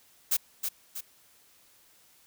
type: noise with echo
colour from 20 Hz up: blue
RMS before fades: -25 dBFS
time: 0.31-0.37 s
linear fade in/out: 10 ms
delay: 320 ms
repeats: 2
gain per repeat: -6 dB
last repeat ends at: 1.01 s
effects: white hiss -61 dBFS RMS until 2.26 s